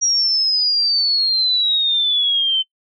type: exponential sweep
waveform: sine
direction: down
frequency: 5720 to 3069 Hz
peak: -14 dBFS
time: 0.01-2.63 s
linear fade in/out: 20 ms
effects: noise-tail reverb RT60 0.1 s tail -23 dB re dry